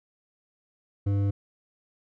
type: tone with hard clipping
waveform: sine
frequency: 100 Hz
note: G2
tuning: 35 cents sharp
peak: -24 dBFS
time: 1.06-1.31 s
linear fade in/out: 10 ms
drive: 9 dB
effects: none